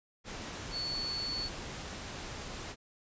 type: tone in noise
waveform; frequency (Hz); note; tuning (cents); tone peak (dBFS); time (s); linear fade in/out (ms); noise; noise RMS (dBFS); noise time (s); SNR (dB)
sine; 4435; C#8; 0; -34; 0.71-1.5; 50; pink; -42; 0.24-2.76; +5
effects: resampled to 16000 Hz